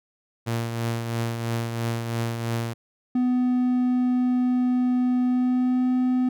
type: tone with tremolo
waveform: sawtooth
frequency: 116 Hz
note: A#2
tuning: 8 cents flat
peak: -19 dBFS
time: 0.46-2.74 s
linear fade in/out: 20 ms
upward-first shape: triangle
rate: 3 Hz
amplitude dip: 50%
type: tone with pitch glide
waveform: triangle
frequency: 249.8 to 253 Hz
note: B3 to B3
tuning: +20 to +42 cents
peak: -17 dBFS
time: 3.15-6.29 s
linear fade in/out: 5 ms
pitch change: +22 cents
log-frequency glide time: 5.21-5.89 s
effects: none